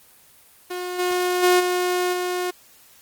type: tone with level steps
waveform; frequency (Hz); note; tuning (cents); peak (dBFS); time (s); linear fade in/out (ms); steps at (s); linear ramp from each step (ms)
sawtooth; 360; F#4; -47; -23 / -16 / -10 / -16 / -19; 0.7-2.51; 10; 0.98 / 1.42 / 1.59 / 2.12; 20
effects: white hiss -52 dBFS RMS until 3.01 s + Opus 24 kbps

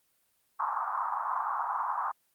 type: band-pass noise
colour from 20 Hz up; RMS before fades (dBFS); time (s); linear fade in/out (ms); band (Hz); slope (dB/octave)
white; -32; 0.59-2.12; 10; 840 to 1200; 48
effects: white hiss -72 dBFS RMS until 2.34 s + Opus 32 kbps

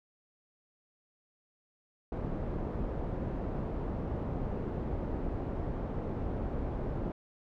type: low-pass noise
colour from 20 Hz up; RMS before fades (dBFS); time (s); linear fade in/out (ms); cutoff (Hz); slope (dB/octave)
pink; -35; 2.12-7.12; 2; 610; 12
effects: none

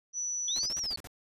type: tone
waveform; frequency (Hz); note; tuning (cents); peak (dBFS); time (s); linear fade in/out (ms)
sine; 5930; F#8; +3; -31; 0.13-0.7; 50
type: linear two-way sweep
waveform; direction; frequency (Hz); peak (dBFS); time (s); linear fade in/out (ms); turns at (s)
sine; up then down; 3352 to 5940 to 4367; -31; 0.48-0.96; 2; 0.78
type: noise bursts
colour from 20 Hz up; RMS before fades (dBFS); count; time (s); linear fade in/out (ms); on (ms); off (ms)
pink; -45; 8; 0.56-1.072; 0; 29; 40
effects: resampled to 32000 Hz

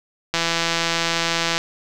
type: click train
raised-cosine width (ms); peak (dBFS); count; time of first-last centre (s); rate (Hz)
0.2; -3; 208; 0.34-1.58; 167
effects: none

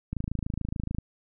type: click train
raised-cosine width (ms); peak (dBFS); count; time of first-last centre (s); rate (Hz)
5; -18; 24; 0.13-0.985; 26.9
effects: none

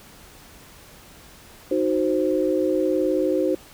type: chord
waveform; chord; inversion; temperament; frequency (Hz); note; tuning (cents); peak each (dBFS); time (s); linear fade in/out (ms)
sine; C diminished; first; equal; 311.1 / 370 / 523.3; Eb4 / Gb4 / C5; 0 / 0 / 0; -23; 1.71-3.55; 5
effects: pink hiss -47 dBFS RMS until 3.73 s

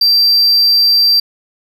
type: tone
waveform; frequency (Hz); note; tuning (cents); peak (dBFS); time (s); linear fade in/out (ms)
triangle; 4700; D8; +1; -6; 0.01-1.2; 5
effects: none

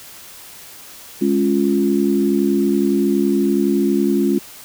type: chord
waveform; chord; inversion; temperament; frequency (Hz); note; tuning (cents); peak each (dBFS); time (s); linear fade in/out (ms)
sine; Db major; second; equal; 207.7 / 277.2 / 349.2; Ab3 / Db4 / F4; 0 / 0 / 0; -18; 1.21-4.39; 10
effects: white hiss -39 dBFS RMS until 4.64 s

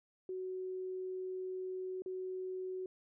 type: tone with dropouts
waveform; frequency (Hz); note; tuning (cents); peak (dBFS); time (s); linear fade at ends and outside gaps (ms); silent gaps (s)
sine; 372.1; F#4; +10; -38; 0.29-2.86; 2; 2.021-2.06
effects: none

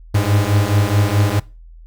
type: beating tone pair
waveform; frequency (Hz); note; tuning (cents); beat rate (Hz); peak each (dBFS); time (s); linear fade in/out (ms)
45% pulse; 100 / 104.7; G2 / G#2; +35 / +15; 4.7; -16; 0.14-1.4; 10
effects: noise-tail reverb RT60 0.3 s tail -21 dB re dry + added 41 Hz sine -37 dBFS peak until 1.86 s

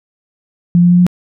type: tone with pitch steps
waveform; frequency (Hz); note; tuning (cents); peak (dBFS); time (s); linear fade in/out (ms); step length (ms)
sine; 174.1 / 175.51 / 176.94 / 178.38; F3 / F3 / F3 / F3; -5 / +9 / +23 / +37; -5; 0.75-1.066; 0; 79
effects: none

